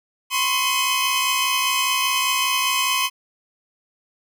sawtooth tone cluster, 1022 / 1087 / 2537 / 3058 Hz, C6 / C#6 / D#7 / G7, -41 / -34 / +33 / -44 cents, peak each -21 dBFS, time 0.3-3.1 s, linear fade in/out 50 ms, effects none

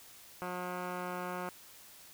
10% pulse tone with low-pass filter, 179.9 Hz, F#3, 48 cents flat, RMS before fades -39 dBFS, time 0.42-1.49 s, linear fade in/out 0 ms, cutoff 1700 Hz, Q 3.6, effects white hiss -55 dBFS RMS until 2.13 s

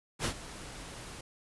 pink noise with ADSR envelope, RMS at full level -30 dBFS, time 0.19-1.21 s, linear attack 60 ms, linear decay 83 ms, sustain -15 dB, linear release 4 ms, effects resampled to 24000 Hz

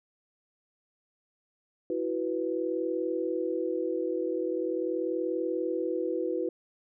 sine chord, E suspended second, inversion none, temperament equal, 329.6 / 370 / 493.9 Hz, E4 / F#4 / B4, 0 / 0 / 0 cents, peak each -32 dBFS, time 1.9-6.49 s, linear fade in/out 2 ms, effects none

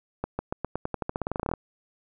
accelerating click train, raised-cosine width 1 ms, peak -14 dBFS, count 20, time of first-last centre 0.24-1.537 s, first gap 150 ms, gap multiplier 0.9, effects none

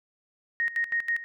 sine tone with tremolo, 1864.7 Hz, A#6, in tune, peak -23 dBFS, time 0.6-1.24 s, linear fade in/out 0 ms, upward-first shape square, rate 6.2 Hz, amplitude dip 80%, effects none

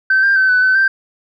sine tone with pitch steps, 1543 / 1590 / 1534 / 1500 / 1520 / 1567 Hz, G6 / G6 / G6 / F#6 / F#6 / G6, -28 / +24 / -38 / +23 / +46 / -1 cents, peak -8 dBFS, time 0.1-0.88 s, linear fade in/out 5 ms, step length 130 ms, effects tanh soft clip ceiling -6 dBFS

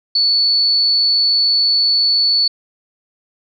sine tone, 4447 Hz, C#8, 5 cents sharp, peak -11 dBFS, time 0.15-2.48 s, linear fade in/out 5 ms, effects none

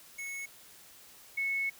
square / sine tone pair in turn, 2200 / 2200 Hz, C#7 / C#7, -14 / -14 cents, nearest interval unison, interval 0 cents, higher neither, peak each -38 / -29 dBFS, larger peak second, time 0.18-0.46 / 1.37-1.7 s, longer second, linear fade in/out 10 ms, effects white hiss -55 dBFS RMS until 1.79 s

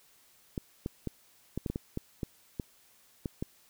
clicks, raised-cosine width 3 ms, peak -20 dBFS, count 12, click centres 0.578 / 0.861 / 1.073 / 1.576 / 1.662 / 1.7 / 1.759 / 1.974 / 2.232 / 2.598 / 3.258 / 3.425 s, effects white hiss -63 dBFS RMS until 3.69 s

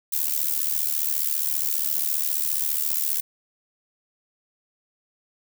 violet noise with amplitude modulation, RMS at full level -21 dBFS, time 0.12-3.21 s, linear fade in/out 10 ms, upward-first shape sine, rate 74.8 Hz, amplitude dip 85%, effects none

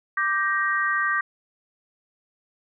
sine chord, G minor, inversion second, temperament just, 1176 / 1568 / 1881.6 Hz, D6 / G6 / Bb6, +2 / 0 / +16 cents, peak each -25 dBFS, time 0.17-1.21 s, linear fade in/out 5 ms, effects none

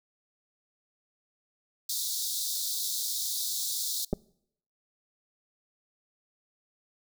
pink high-pass noise, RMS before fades -32 dBFS, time 1.89-4.05 s, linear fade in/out 5 ms, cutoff 3600 Hz, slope 96 dB/octave
clicks, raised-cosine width 2 ms, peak -15 dBFS, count 2, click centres 4.129 / 4.134 s
effects noise-tail reverb RT60 0.7 s tail -25 dB re dry

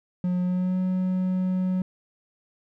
triangle tone with pitch glide, 180 to 184.85 Hz, F#3 to F#3, -47 to -1 cents, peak -20 dBFS, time 0.24-1.82 s, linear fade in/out 2 ms, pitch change +46 cents, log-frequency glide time 0.42-0.78 s, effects none

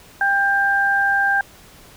sine tone pair together, 794 / 1588 Hz, G5 / G6, +22 / +22 cents, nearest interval octave, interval 1200 cents, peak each -20 / -16 dBFS, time 0.21-1.41 s, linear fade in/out 2 ms, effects pink hiss -46 dBFS RMS until 1.96 s

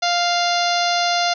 harmonic tone, 698.5 Hz, F5, in tune, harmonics 1 / 2 / 3 / 4 / 5 / 6 / 7 / 8 / 9, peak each -19 / -25 / -28 / -29 / -27 / -26 / -27 / -32 / -33 dBFS, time 0.02-1.34 s, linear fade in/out 10 ms, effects none

